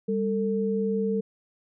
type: tone pair together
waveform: sine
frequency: 199.1 / 447.2 Hz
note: G3 / A4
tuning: +27 / +28 cents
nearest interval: octave + major second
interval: 1401 cents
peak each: -26 dBFS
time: 0.08-1.21 s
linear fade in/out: 10 ms
effects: none